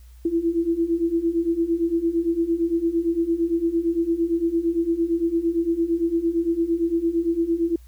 sine beating tone pair, 329.6 / 338.4 Hz, E4 / E4, 0 / +45 cents, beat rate 8.8 Hz, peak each -24 / -21 dBFS, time 0.25-7.76 s, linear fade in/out 5 ms, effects added 60 Hz sine -43 dBFS peak until 7.87 s + white hiss -60 dBFS RMS until 7.87 s

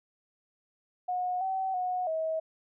sine tone with pitch steps, 726 / 763 / 730 / 640 Hz, F#5 / G5 / F#5 / D#5, -33 / -47 / -24 / +49 cents, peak -28 dBFS, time 1.08-2.4 s, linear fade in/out 10 ms, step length 330 ms, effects none

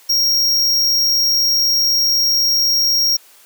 square tone, 5588 Hz, F8, in tune, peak -13 dBFS, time 0.09-3.17 s, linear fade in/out 10 ms, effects white hiss -47 dBFS RMS until 3.45 s + high-pass 400 Hz 12 dB/octave

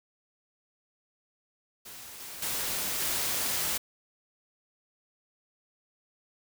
white noise with level steps, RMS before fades -45 / -42 / -32 / -30 dBFS, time 1.85-3.78 s, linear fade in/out 10 ms, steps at 2.2 / 2.42 / 3 s, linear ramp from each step 5 ms, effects none

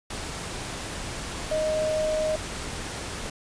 sine tone in noise, 622.3 Hz, D#5, in tune, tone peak -23 dBFS, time 1.51-2.36 s, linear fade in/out 5 ms, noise pink, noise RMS -34 dBFS, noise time 0.1-3.3 s, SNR +8 dB, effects resampled to 22050 Hz

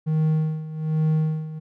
triangle tone with tremolo, 156.6 Hz, D#3, 11 cents sharp, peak -15 dBFS, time 0.06-1.6 s, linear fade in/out 20 ms, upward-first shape sine, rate 1.2 Hz, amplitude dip 80%, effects none

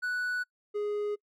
triangle tone pair in turn, 1480 / 415.3 Hz, F#6 / G#4, 0 / 0 cents, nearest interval octave + minor seventh, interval 2200 cents, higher first, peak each -27 dBFS, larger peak neither, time 0.02-0.44 / 0.74-1.16 s, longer neither, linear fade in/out 20 ms, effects noise-tail reverb RT60 0.1 s tail -26 dB re dry

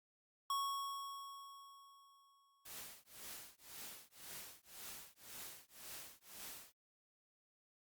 square tone with exponential decay, 1106 Hz, C#6, 4 cents flat, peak -36 dBFS, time 0.5-2.71 s, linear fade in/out 2 ms, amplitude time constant 480 ms
white noise with tremolo, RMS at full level -49 dBFS, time 2.65-6.73 s, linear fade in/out 10 ms, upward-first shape triangle, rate 1.9 Hz, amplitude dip 100%
effects Opus 48 kbps

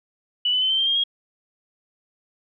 sine tone with pitch steps, 2960 / 3010 / 3061 / 3113 / 3165 / 3219 / 3273 Hz, F#7 / F#7 / G7 / G7 / G7 / G7 / G#7, 0 / +29 / -42 / -13 / +16 / +45 / -26 cents, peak -18 dBFS, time 0.45-1.038 s, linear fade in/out 5 ms, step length 84 ms, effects none

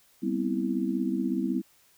sine chord, C major seventh, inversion second, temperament just, 196.22 / 245.3 / 261.6 / 327 Hz, G3 / B3 / C4 / E4, +2 / -12 / 0 / -14 cents, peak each -31 dBFS, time 0.22-1.62 s, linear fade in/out 20 ms, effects white hiss -62 dBFS RMS until 1.97 s

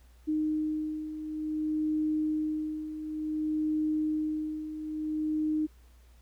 sine beating tone pair, 307.9 / 308.46 Hz, D#4 / D#4, -18 / -15 cents, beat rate 0.56 Hz, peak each -35 / -29 dBFS, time 0.27-5.67 s, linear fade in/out 20 ms, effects added 60 Hz sine -54 dBFS peak until 6.21 s + pink hiss -66 dBFS RMS until 6.21 s

